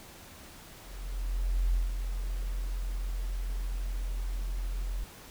sine tone with ADSR envelope, 43.5 Hz, F1, 6 cents flat, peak -23 dBFS, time 0.81-5.04 s, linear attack 930 ms, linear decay 170 ms, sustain -7 dB, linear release 3 ms, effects pink hiss -50 dBFS RMS until 5.3 s

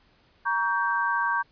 sine chord, G diminished, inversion first, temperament just, 940.8 / 1128.9 / 1568 Hz, Bb5 / Db6 / G6, +16 / +31 / 0 cents, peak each -27 / -28 / -26 dBFS, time 0.45-1.43 s, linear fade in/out 20 ms, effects pink hiss -62 dBFS RMS until 1.51 s + resampled to 11025 Hz

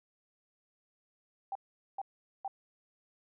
sine tone bursts, 784 Hz, G5, in tune, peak -34 dBFS, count 3, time 1.52-2.479 s, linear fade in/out 2 ms, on 33 ms, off 430 ms, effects none

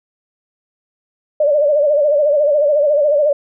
sine tone with vibrato, 587.3 Hz, D5, in tune, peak -10 dBFS, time 1.4-3.33 s, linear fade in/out 5 ms, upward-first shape sine, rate 14 Hz, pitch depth 81 cents each way, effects none

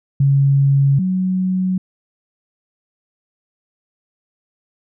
sine tone pair in turn, 138.59 / 185.7 Hz, C#3 / F#3, 0 / +7 cents, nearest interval perfect fourth, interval 507 cents, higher second, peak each -10 / -15 dBFS, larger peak first, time 0.2-0.99 / 0.99-1.78 s, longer neither, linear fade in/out 5 ms, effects none

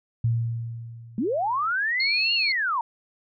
sine tone with exponential decay, 115.9 Hz, A#2, 10 cents flat, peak -18 dBFS, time 0.24-1.72 s, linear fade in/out 5 ms, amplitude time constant 320 ms
sine linear two-way sweep, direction up then down, 187.1 to 2858 to 885 Hz, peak -22 dBFS, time 1.18-2.81 s, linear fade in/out 2 ms, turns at 2.34 s
sine tone, 4325 Hz, C#8, 43 cents flat, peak -24 dBFS, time 2-2.52 s, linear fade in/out 2 ms
effects none

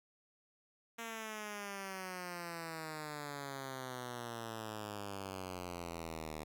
5% pulse exponential sweep, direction down, 231.7 to 76 Hz, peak -31 dBFS, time 0.98-6.44 s, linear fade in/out 10 ms, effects none

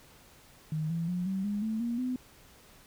sine tone with pitch steps, 155.56 / 166.73 / 178.69 / 191.52 / 205.3 / 220 / 235.8 / 252.7 Hz, D#3 / E3 / F3 / G3 / G#3 / A3 / A#3 / B3, 0 / +20 / +40 / -40 / -20 / 0 / +20 / +40 cents, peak -29 dBFS, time 0.72-2.16 s, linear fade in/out 2 ms, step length 180 ms, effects pink hiss -57 dBFS RMS until 2.86 s

